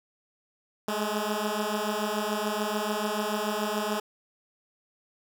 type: beating tone pair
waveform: 10% pulse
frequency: 207.7 / 214.6 Hz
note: G#3 / A3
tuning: 0 / -43 cents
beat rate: 6.9 Hz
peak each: -22 dBFS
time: 0.88-4 s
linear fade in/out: 5 ms
effects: none